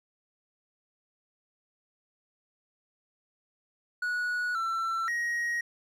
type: tone with pitch steps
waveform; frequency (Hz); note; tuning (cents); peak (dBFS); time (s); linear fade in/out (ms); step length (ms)
triangle; 1464 / 1342 / 1887; F#6 / E6 / A#6; -19 / +31 / +21; -26; 4.02-5.61; 5; 530
effects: none